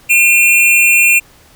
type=tone pair together; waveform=square; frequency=2413 / 2709 Hz; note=D7 / E7; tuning=+46 / +47 cents; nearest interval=major second; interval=201 cents; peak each=-10 dBFS; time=0.09-1.2 s; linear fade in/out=20 ms; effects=pink hiss -45 dBFS RMS until 1.55 s